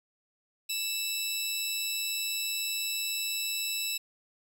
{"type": "tone pair together", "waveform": "20% pulse", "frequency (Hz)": [2644, 3926], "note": ["E7", "B7"], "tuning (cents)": [5, -11], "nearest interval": "perfect fifth", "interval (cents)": 684, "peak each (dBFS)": [-29, -27], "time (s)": [0.69, 3.98], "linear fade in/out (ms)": 10, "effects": []}